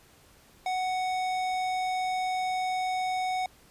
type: tone with tanh clipping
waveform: sine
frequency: 742 Hz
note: F#5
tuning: 5 cents sharp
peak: -29 dBFS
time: 0.66-3.46 s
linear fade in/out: 2 ms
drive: 17 dB
effects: pink hiss -58 dBFS RMS until 3.7 s + resampled to 32000 Hz